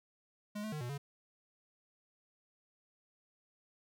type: tone with pitch steps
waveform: square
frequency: 208.3 / 216.2 / 151.9 / 121.8 / 141.5 Hz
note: G#3 / A3 / D#3 / B2 / C#3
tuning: +5 / -30 / -41 / -24 / +36 cents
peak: -39 dBFS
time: 0.55-0.98 s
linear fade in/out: 10 ms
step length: 86 ms
effects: none